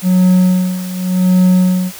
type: tone with tremolo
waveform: triangle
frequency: 183.3 Hz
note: F#3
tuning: 16 cents flat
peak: -4 dBFS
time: 0.02-1.92 s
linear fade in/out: 50 ms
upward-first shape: sine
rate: 0.87 Hz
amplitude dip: 80%
effects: white hiss -32 dBFS RMS until 1.99 s